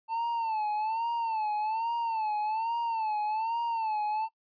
triangle tone with vibrato, 888 Hz, A5, 16 cents sharp, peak -26 dBFS, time 0.08-4.29 s, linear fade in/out 50 ms, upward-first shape sine, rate 1.2 Hz, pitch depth 95 cents each way, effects noise-tail reverb RT60 0.1 s tail -22 dB re dry + resampled to 11025 Hz

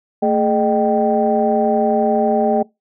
sine tone cluster, 223.7 / 421.2 / 611 / 777 Hz, A3 / G#4 / D#5 / G5, +29 / +24 / -32 / -16 cents, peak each -18 dBFS, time 0.22-2.63 s, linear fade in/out 10 ms, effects noise-tail reverb RT60 0.2 s tail -23 dB re dry + tanh soft clip ceiling -3 dBFS

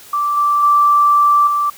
sine tone with level steps, 1169 Hz, D6, 8 cents flat, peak -14 / -11 / -8 / -13 dBFS, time 0.13-1.7 s, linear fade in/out 5 ms, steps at 0.37 / 0.63 / 1.47 s, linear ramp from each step 2 ms, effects white hiss -40 dBFS RMS until 1.77 s

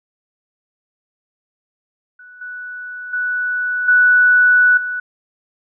sine tone with level steps, 1480 Hz, F#6, in tune, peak -38 / -27 / -17 / -8 / -20 dBFS, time 2.19-5 s, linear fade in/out 5 ms, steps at 2.41 / 3.13 / 3.88 / 4.77 s, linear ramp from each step 5 ms, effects none

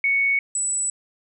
sine tone pair in turn, 2221 / 7915 Hz, C#7 / B8, +3 / +3 cents, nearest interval octave + minor seventh, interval 2200 cents, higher second, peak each -17 / -21 dBFS, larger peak first, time 0.04-0.39 / 0.55-0.9 s, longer neither, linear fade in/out 2 ms, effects none

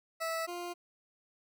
20% pulse tone pair in turn, 654 / 350.5 Hz, E5 / F4, -14 / +6 cents, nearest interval major seventh, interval 1080 cents, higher first, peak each -28 / -33 dBFS, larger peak first, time 0.2-0.47 / 0.47-0.74 s, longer neither, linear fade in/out 20 ms, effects none

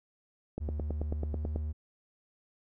click train, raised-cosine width 2 ms, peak -22 dBFS, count 10, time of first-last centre 0.58-1.56 s, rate 9.18 Hz
triangle tone with pitch glide, 74.9 to 76.03 Hz, D2 to D#2, +35 to -39 cents, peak -30 dBFS, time 0.6-1.73 s, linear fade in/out 20 ms, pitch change +26 cents, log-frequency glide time 1.31-1.36 s
effects none

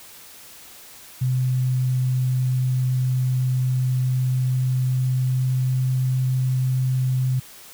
sine tone with pitch glide, 128 to 129.04 Hz, C3 to C3, -38 to -24 cents, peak -18 dBFS, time 1.21-7.4 s, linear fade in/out 10 ms, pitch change +14 cents, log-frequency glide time 4-5.89 s, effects white hiss -44 dBFS RMS until 7.73 s

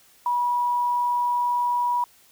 sine tone with quantisation, 971 Hz, B5, 30 cents flat, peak -20 dBFS, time 0.26-2.04 s, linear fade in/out 2 ms, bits 8, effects white hiss -56 dBFS RMS until 2.31 s

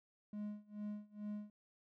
triangle tone with tremolo, 208.7 Hz, G#3, 9 cents sharp, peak -38 dBFS, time 0.33-1.5 s, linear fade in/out 2 ms, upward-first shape sine, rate 2.3 Hz, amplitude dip 95%, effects none

